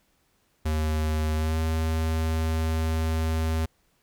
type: tone with pitch glide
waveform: square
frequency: 77.78 to 80.15 Hz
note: D#2 to E2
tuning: 0 to -48 cents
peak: -24 dBFS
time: 0.65-3.66 s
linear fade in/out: 10 ms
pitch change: +52 cents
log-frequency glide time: 1.35-1.58 s
effects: pink hiss -68 dBFS RMS until 4.02 s